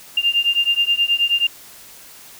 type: beating tone pair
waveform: sine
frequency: 2794 / 2803.4 Hz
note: F7 / F7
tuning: 0 / +6 cents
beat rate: 9.4 Hz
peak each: -18 dBFS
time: 0.17-1.47 s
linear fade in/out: 5 ms
effects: white hiss -42 dBFS RMS until 2.39 s